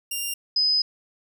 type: tone pair in turn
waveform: 10% pulse / sine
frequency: 2794 / 5025 Hz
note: F7 / D#8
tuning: 0 / +16 cents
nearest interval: minor seventh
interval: 1016 cents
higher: second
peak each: -18 dBFS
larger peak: neither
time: 0.11-0.34 / 0.56-0.82 s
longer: second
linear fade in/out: 5 ms
effects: none